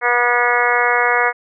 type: harmonic tone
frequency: 242.2 Hz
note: B3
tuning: 34 cents flat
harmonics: 2 / 3 / 4 / 5 / 6 / 7 / 8 / 9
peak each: -21 / -21 / -21 / -21 / -21 / -21 / -21 / -21 dBFS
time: 0.01-1.33 s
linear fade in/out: 50 ms
effects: none